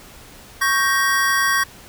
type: chord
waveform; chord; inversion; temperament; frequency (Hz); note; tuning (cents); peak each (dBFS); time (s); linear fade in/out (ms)
square; G diminished; second; equal with one note detuned; 1108.7 / 1568 / 1880.9; Db6 / G6 / Bb6; 0 / 0 / +15; -21; 0.61-1.64; 10
effects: pink hiss -43 dBFS RMS until 1.88 s